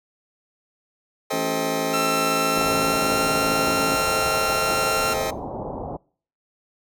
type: chord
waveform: sawtooth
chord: A half-diminished seventh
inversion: none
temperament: just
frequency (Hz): 440 / 528 / 633.6 / 792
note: A4 / C5 / Eb5 / G5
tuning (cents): 0 / +16 / +31 / +18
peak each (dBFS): -25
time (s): 1.3-5.31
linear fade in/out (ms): 10
type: harmonic tone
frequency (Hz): 55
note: A1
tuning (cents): 0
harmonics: 3 / 4 / 5 / 6 / 7 / 8 / 9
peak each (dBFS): -35 / -36 / -29 / -42 / -35 / -43 / -44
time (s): 1.32-3.96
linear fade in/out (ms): 10
type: tone with pitch glide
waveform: sawtooth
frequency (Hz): 1342 to 1372.6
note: E6 to F6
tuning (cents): +31 to -30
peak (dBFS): -19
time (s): 1.93-5.14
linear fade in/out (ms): 10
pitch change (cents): +39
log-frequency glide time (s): 2.41-3.22
type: low-pass noise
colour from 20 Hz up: white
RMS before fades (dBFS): -31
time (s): 2.56-5.97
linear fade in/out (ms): 10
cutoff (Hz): 900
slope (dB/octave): 48
effects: noise-tail reverb RT60 0.5 s tail -26 dB re dry